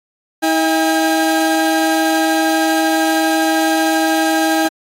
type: tone pair together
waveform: 30% pulse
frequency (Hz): 320.3 / 807.1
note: E4 / G#5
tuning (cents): -50 / -50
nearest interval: octave + major third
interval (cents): 1600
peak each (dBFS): -12 / -14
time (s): 0.42-4.69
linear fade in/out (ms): 20
effects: AAC 48 kbps